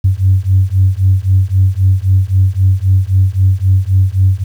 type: beating tone pair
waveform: sine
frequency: 93.1 / 96.9 Hz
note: F#2 / G2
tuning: +11 / -20 cents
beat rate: 3.8 Hz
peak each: -10 dBFS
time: 0.04-4.44 s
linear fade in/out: 10 ms
effects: tanh soft clip ceiling 0 dBFS + 7-bit